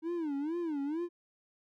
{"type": "tone with vibrato", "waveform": "triangle", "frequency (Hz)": 311.1, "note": "D#4", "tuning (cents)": 0, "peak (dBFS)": -30, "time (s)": [0.02, 1.09], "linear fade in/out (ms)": 50, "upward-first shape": "sine", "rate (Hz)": 2.2, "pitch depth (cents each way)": 200, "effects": []}